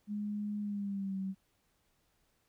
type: tone with pitch glide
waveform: sine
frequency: 207.7 to 191.57 Hz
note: G#3 to G3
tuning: 0 to -40 cents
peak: -34 dBFS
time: 0.07-1.35 s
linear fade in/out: 50 ms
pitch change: -140 cents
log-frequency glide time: 0.6-1.18 s
effects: pink hiss -75 dBFS RMS until 2.48 s